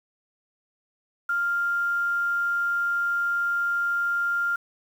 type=tone with quantisation; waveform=sine; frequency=1396.9 Hz; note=F6; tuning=in tune; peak=-22 dBFS; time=1.29-4.56 s; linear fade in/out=5 ms; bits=8; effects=none